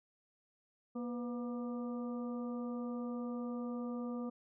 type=harmonic tone with a mistuned harmonic; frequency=239 Hz; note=A#3; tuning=43 cents sharp; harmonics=1 / 2 / 3 / 4 / 5; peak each=-38 / -45 / -54 / -58 / -52 dBFS; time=0.95-4.3 s; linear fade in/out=10 ms; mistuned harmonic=2; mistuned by=+62 cents; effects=none